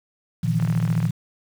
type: chord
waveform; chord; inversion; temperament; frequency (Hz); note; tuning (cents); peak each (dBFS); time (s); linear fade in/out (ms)
sine; Bb suspended fourth; none; equal with one note detuned; 116.54 / 155.56 / 170.13; Bb2 / Eb3 / F3; 0 / 0 / -45; -23; 0.43-1.11; 10
type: click train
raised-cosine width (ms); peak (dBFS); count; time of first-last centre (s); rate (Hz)
0.5; -20; 19; 0.6-1.053; 39.7
effects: 7-bit